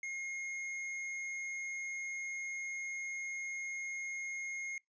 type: tone with hard clipping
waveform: triangle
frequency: 2145 Hz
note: C7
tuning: 42 cents sharp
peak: -40 dBFS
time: 0.03-4.78 s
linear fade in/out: 2 ms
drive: 13 dB
effects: noise-tail reverb RT60 0.2 s tail -26 dB re dry + resampled to 16000 Hz